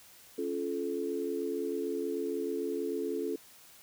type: chord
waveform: sine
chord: Db augmented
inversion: none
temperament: just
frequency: 277.2 / 346.5 / 433.1 Hz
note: Db4 / F4 / A4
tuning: 0 / -14 / -27 cents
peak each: -37 / -36 / -34 dBFS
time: 0.38-3.36 s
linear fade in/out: 5 ms
effects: white hiss -56 dBFS RMS until 3.82 s